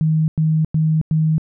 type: tone bursts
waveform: sine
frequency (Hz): 157.4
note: D#3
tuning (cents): +20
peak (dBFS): -13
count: 4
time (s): 0.01-1.381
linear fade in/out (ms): 0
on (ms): 270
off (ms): 97
effects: none